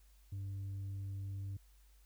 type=tone with tanh clipping; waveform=triangle; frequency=98 Hz; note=G2; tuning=in tune; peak=-40 dBFS; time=0.32-1.57 s; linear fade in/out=5 ms; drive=7 dB; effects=added 50 Hz sine -61 dBFS peak until 2.05 s + white hiss -72 dBFS RMS until 2.05 s